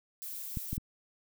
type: noise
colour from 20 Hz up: violet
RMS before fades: -41 dBFS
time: 0.22-0.77 s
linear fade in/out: 0 ms
type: clicks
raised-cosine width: 5 ms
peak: -22 dBFS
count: 3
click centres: 0.572 / 0.73 / 0.779 s
effects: none